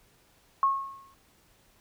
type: tone with exponential decay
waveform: sine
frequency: 1090 Hz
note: C#6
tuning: 29 cents flat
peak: -18 dBFS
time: 0.63-1.14 s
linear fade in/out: 1 ms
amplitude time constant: 110 ms
effects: pink hiss -63 dBFS RMS until 1.8 s